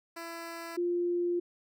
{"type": "tone pair in turn", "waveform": ["10% pulse", "sine"], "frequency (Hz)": [334.7, 349.7], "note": ["E4", "F4"], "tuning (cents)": [26, 2], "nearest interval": "minor second", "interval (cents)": 76, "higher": "second", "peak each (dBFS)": [-31, -27], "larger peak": "second", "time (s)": [[0.16, 0.77], [0.77, 1.4]], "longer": "second", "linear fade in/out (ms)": 10, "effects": []}